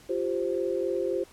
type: chord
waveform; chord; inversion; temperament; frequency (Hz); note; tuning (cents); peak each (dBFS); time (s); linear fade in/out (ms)
sine; F suspended second; none; just; 349.2 / 392.9 / 523.8; F4 / G4 / C5; 0 / +4 / +2; -30; 0.09-1.24; 10
effects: pink hiss -54 dBFS RMS until 1.32 s + low-pass 12000 Hz 12 dB/octave